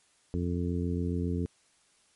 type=harmonic tone; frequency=87.31 Hz; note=F2; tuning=in tune; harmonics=1 / 2 / 3 / 4 / 5; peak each=-31 / -33 / -34 / -39 / -39 dBFS; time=0.34-1.46 s; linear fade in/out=0 ms; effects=white hiss -66 dBFS RMS until 2.15 s + MP3 48 kbps